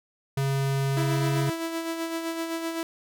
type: tone with pitch glide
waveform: square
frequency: 136.8 to 138.55 Hz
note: C#3 to C#3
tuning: -23 to -1 cents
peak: -24 dBFS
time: 0.37-1.5 s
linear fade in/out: 5 ms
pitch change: +22 cents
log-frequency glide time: 0.94-1.27 s
type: tone with tremolo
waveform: sawtooth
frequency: 329.6 Hz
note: E4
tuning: in tune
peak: -23 dBFS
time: 0.97-2.83 s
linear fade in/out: 0 ms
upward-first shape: sine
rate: 7.8 Hz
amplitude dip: 45%
effects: none